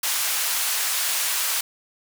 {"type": "band-pass noise", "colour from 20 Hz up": "white", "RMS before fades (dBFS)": -24, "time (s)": [0.03, 1.61], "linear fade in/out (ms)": 5, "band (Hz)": [890, 16000], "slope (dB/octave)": 12, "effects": []}